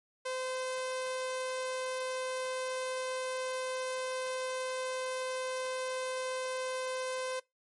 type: tone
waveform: sawtooth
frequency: 515 Hz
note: C5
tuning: 28 cents flat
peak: -30 dBFS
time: 0.25-7.4 s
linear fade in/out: 10 ms
effects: noise-tail reverb RT60 0.2 s tail -23 dB re dry + MP3 48 kbps